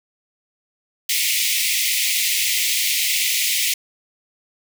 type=high-pass noise; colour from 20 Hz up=pink; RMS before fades=-20 dBFS; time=1.09-3.74 s; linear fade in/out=5 ms; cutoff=2000 Hz; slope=96 dB/octave; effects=none